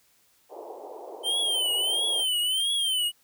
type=band-pass noise; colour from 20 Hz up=pink; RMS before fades=-41 dBFS; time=0.49-2.26 s; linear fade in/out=50 ms; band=360 to 890 Hz; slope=48 dB/octave
type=tone with vibrato; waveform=square; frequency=3109 Hz; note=G7; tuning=15 cents flat; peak=-24 dBFS; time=1.23-3.12 s; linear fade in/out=50 ms; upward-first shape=triangle; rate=1.5 Hz; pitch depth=140 cents each way
effects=white hiss -64 dBFS RMS until 3.23 s